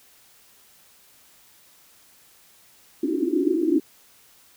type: band-pass noise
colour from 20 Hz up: pink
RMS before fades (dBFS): -22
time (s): 3.03-3.8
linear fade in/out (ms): 5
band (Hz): 270 to 370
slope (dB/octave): 96
effects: white hiss -55 dBFS RMS until 4.56 s